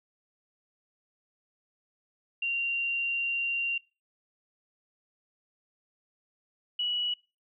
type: tone pair in turn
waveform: sine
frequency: 2767 / 2933 Hz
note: F7 / F#7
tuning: -17 / -16 cents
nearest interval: minor second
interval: 101 cents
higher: second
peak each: -27 dBFS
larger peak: neither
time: 2.42-3.78 / 6.79-7.14 s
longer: first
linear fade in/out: 5 ms
effects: noise-tail reverb RT60 0.3 s tail -23 dB re dry